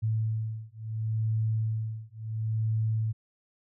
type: beating tone pair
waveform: sine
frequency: 110 / 110.72 Hz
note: A2 / A2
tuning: 0 / +11 cents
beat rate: 0.72 Hz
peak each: -30 dBFS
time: 0.02-3.13 s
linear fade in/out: 20 ms
effects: none